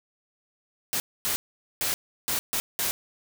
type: noise bursts at uneven times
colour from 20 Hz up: white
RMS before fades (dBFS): -27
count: 6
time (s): 0.93-1 / 1.25-1.36 / 1.81-1.94 / 2.28-2.39 / 2.53-2.6 / 2.79-2.91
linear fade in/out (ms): 0
effects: none